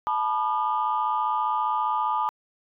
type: tone cluster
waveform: sine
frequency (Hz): 865 / 980 / 1210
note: A5 / B5 / D#6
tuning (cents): -30 / -14 / -49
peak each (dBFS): -26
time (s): 0.07-2.29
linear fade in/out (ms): 0
effects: tanh soft clip ceiling -15 dBFS